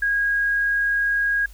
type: tone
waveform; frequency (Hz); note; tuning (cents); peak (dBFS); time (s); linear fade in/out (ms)
sine; 1639; G#6; -23; -18; 0.02-1.46; 5
effects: added 50 Hz sine -40 dBFS peak until 1.53 s + white hiss -53 dBFS RMS until 1.53 s